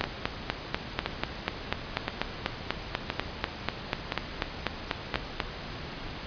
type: two click trains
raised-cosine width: 0.3 ms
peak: -9 / -11 dBFS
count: 23 / 6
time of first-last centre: 0.01-5.402 / 0.04-5.142 s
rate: 4.08 / 0.98 Hz
effects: pink hiss -39 dBFS RMS until 6.26 s + resampled to 11025 Hz